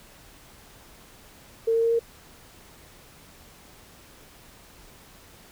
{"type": "tone with pitch steps", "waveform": "sine", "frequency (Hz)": [454, 457.2, 460.3, 463.5], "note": ["A#4", "A#4", "A#4", "A#4"], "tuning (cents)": [-46, -34, -22, -10], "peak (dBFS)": -19, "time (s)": [1.67, 1.994], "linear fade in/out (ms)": 10, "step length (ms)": 81, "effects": ["pink hiss -51 dBFS RMS until 5.51 s"]}